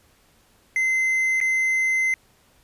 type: tone with dropouts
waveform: triangle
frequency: 2064 Hz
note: C7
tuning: 24 cents flat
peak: -17 dBFS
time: 0.76-2.14 s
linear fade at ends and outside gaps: 1 ms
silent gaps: 1.403-1.412 s
effects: pink hiss -59 dBFS RMS until 2.63 s + resampled to 32000 Hz